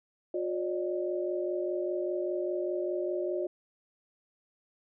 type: tone cluster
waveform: sine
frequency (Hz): 358.7 / 562 / 607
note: F4 / C#5 / D#5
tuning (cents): +46 / +24 / -43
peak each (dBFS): -31 / -37 / -35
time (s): 0.34-3.47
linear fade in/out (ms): 5
effects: none